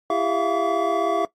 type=tone cluster; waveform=triangle; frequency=335 / 401.1 / 666 / 702 / 1142 Hz; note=E4 / G4 / E5 / F5 / D6; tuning=+28 / +40 / +18 / +9 / -49 cents; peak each=-25 / -25 / -22 / -24 / -24 dBFS; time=0.1-1.25 s; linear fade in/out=2 ms; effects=noise-tail reverb RT60 0.1 s tail -17 dB re dry + AAC 64 kbps